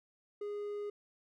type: tone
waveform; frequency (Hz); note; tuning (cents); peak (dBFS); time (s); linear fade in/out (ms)
triangle; 412.5; G#4; -12; -35; 0.41-0.9; 5
effects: none